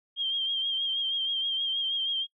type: tone with vibrato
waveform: sine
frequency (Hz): 3200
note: G7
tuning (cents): +35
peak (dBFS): -26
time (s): 0.16-2.27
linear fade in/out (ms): 50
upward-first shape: triangle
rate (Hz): 6.3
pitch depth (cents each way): 51
effects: noise-tail reverb RT60 0.1 s tail -25 dB re dry